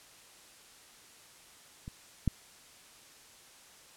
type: clicks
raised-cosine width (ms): 5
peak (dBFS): -29 / -14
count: 2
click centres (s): 1.879 / 2.277
effects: white hiss -56 dBFS RMS until 3.96 s + low-pass 10000 Hz 12 dB/octave